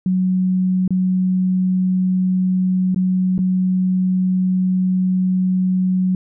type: tone with dropouts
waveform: sine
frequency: 185 Hz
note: F#3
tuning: in tune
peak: -14 dBFS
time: 0.06-6.15 s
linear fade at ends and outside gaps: 2 ms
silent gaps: 0.878-0.906 / 2.946-2.96 / 3.38-3.389 s
effects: none